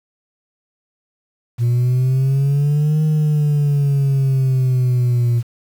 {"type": "exponential two-way sweep", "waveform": "sine", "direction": "up then down", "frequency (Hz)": [117.9, 155.56, 117.9], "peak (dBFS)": -10, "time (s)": [1.58, 5.43], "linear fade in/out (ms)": 50, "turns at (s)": 3.03, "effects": ["tanh soft clip ceiling -12 dBFS", "7-bit"]}